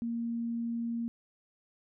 sine tone, 233 Hz, A#3, 1 cent flat, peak -31 dBFS, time 0.02-1.08 s, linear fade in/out 0 ms, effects none

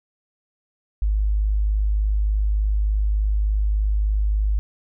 sine tone, 51.7 Hz, G#1, 7 cents flat, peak -17 dBFS, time 1.02-4.59 s, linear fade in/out 0 ms, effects none

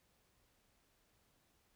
silence, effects pink hiss -75 dBFS RMS until 1.75 s

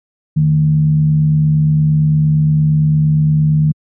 sine tone with frequency modulation, 153.1 Hz, D#3, 28 cents flat, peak -8 dBFS, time 0.36-3.72 s, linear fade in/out 10 ms, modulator 68.7 Hz, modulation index 0.34, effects high-pass 100 Hz 12 dB/octave

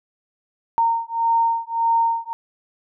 sine beating tone pair, 919 / 920.7 Hz, A#5 / A#5, -25 / -22 cents, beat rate 1.7 Hz, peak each -20 dBFS, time 0.78-2.33 s, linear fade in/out 0 ms, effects none

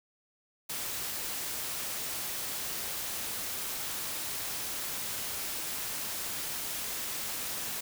white noise, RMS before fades -36 dBFS, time 0.69-7.81 s, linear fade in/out 10 ms, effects none

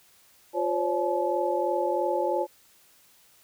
sine tone cluster, 352.4 / 526 / 569 / 860 Hz, F4 / C5 / C#5 / A5, +16 / +9 / +45 / -40 cents, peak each -29 dBFS, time 0.53-2.47 s, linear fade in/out 50 ms, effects white hiss -59 dBFS RMS until 3.43 s

